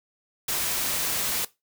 white noise, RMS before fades -27 dBFS, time 0.48-1.45 s, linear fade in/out 5 ms, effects noise-tail reverb RT60 0.2 s tail -18 dB re dry

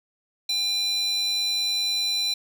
square tone with high-pass filter, 801 Hz, G5, 37 cents sharp, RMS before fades -25 dBFS, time 0.49-2.34 s, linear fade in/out 5 ms, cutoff 3700 Hz, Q 9.5, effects none

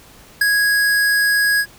square tone with ADSR envelope, 1658 Hz, G#6, 3 cents flat, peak -10 dBFS, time 0.41-1.66 s, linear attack 6 ms, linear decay 10 ms, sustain -4 dB, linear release 64 ms, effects pink hiss -45 dBFS RMS until 1.78 s

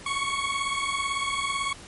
20% pulse beating tone pair, 1100 / 1118 Hz, C#6 / C#6, -14 / +14 cents, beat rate 18 Hz, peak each -24 dBFS, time 0.06-1.73 s, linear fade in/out 5 ms, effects pink hiss -45 dBFS RMS until 1.87 s + MP3 48 kbps

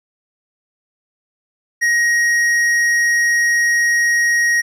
sine tone with tanh clipping, 1884 Hz, A#6, 18 cents sharp, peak -14 dBFS, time 1.81-4.62 s, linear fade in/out 20 ms, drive 11 dB, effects none

